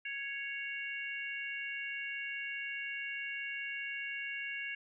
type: harmonic tone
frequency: 554.4 Hz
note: C#5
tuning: in tune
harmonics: 3 / 4 / 5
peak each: -42 / -41 / -42 dBFS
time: 0.05-4.75 s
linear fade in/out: 5 ms
effects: none